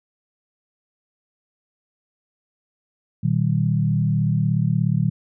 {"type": "tone cluster", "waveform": "sine", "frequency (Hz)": [118.9, 155.5, 192.7], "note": ["A#2", "D#3", "G3"], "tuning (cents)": [35, -1, -29], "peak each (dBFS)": [-21, -20, -24], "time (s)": [3.23, 5.1], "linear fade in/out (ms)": 10, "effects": []}